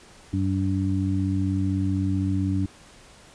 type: harmonic tone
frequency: 95.8 Hz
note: G2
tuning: 39 cents flat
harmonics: 1 / 2 / 3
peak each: -24 / -28 / -26 dBFS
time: 0.33-2.66 s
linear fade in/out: 5 ms
effects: pink hiss -50 dBFS RMS until 3.34 s + resampled to 22050 Hz